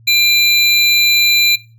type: tone pair together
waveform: square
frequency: 2386 / 4013 Hz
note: D7 / B7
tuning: +27 / +27 cents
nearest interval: major sixth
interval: 900 cents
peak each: -13 dBFS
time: 0.07-1.56 s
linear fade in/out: 10 ms
effects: noise-tail reverb RT60 0.3 s tail -19 dB re dry + added 114 Hz sine -42 dBFS peak until 1.78 s